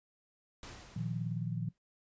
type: noise with exponential decay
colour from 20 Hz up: pink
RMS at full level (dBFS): -46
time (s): 0.63-1.78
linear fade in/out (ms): 1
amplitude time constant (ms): 250
type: chord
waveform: sine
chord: Bb suspended fourth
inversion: none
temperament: just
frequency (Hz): 116.54 / 155.39 / 174.81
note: Bb2 / Eb3 / F3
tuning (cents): 0 / -2 / +2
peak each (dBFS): -38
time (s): 0.96-1.69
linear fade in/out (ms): 5
effects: noise-tail reverb RT60 0.1 s tail -18 dB re dry + resampled to 16000 Hz